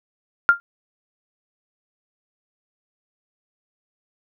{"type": "tone with exponential decay", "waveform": "sine", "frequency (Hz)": 1396.9, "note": "F6", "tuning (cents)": 0, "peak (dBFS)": -5, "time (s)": [0.49, 0.6], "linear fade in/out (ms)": 0, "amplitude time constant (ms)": 23, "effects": []}